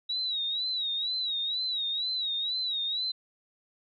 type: tone with vibrato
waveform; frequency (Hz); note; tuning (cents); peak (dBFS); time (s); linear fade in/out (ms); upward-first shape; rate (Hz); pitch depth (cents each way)
sine; 3856; B7; -42; -28; 0.09-3.12; 10; sine; 2.1; 96
effects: none